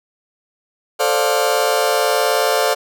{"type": "chord", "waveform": "sawtooth", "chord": "D minor seventh", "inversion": "second", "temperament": "just", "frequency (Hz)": [440.5, 528.6, 587.3, 704.8], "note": ["A4", "C5", "D5", "F5"], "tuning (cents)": [2, 18, 0, 16], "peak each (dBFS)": -16, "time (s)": [0.99, 2.75], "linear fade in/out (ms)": 20, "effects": []}